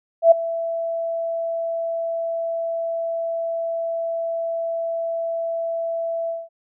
sine tone with ADSR envelope, 665 Hz, E5, 15 cents sharp, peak -5 dBFS, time 0.22-6.49 s, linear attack 94 ms, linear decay 10 ms, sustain -17 dB, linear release 200 ms, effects none

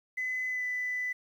sine tone with pitch glide, 2018 to 1994.8 Hz, B6 to B6, +37 to +17 cents, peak -29 dBFS, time 0.17-1.13 s, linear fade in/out 10 ms, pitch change -20 cents, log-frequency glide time 0.48-0.64 s, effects tanh soft clip ceiling -26 dBFS + 10-bit

